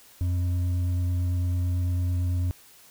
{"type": "tone with hard clipping", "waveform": "sine", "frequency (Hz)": 89.1, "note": "F2", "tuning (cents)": 35, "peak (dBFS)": -24, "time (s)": [0.21, 2.51], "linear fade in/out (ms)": 0, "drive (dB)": 4, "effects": ["white hiss -53 dBFS RMS until 2.9 s"]}